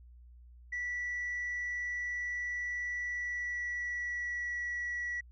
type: tone with pitch glide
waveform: sine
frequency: 1957 to 1939 Hz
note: B6 to B6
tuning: -16 to -32 cents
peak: -32 dBFS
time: 0.72-5.21 s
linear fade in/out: 10 ms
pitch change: -16 cents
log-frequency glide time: 3.03-4.59 s
effects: tanh soft clip ceiling -31 dBFS + added 60 Hz sine -52 dBFS peak until 5.31 s